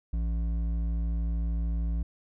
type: tone with hard clipping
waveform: sine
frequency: 56.6 Hz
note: A1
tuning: 50 cents sharp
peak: -28 dBFS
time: 0.13-2.03 s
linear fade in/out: 5 ms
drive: 8 dB
effects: none